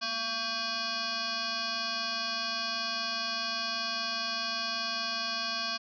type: tone with frequency modulation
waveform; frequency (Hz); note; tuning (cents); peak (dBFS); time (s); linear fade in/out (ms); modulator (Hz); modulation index
sine; 2918; F#7; -25; -30; 0.01-5.78; 20; 447; 5
effects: none